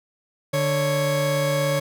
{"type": "tone pair together", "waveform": "40% pulse", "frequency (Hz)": [147.86, 554.4], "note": ["D3", "C#5"], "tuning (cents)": [12, 0], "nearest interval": "octave + major seventh", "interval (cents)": 2288, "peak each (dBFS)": [-23, -21], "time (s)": [0.53, 1.8], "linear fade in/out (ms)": 10, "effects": []}